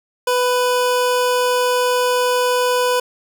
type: tone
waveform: 25% pulse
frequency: 496.6 Hz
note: B4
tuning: 9 cents sharp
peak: -11 dBFS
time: 0.27-3 s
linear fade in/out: 5 ms
effects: none